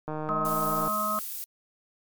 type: click train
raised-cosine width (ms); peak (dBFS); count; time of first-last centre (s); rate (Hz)
1; -20; 124; 0.08-0.879; 154
type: harmonic tone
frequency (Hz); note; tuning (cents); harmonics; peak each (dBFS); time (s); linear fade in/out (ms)
211.8; G#3; +34; 1 / 3 / 5 / 6; -36 / -34 / -34 / -27; 0.29-1.19; 0
type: noise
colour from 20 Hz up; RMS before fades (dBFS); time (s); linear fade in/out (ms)
violet; -35; 0.45-1.44; 0
effects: MP3 96 kbps